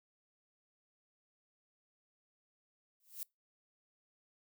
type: noise with exponential growth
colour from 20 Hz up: violet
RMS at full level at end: -39 dBFS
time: 3-3.23 s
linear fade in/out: 1 ms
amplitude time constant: 49 ms
effects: noise-tail reverb RT60 0.2 s tail -25 dB re dry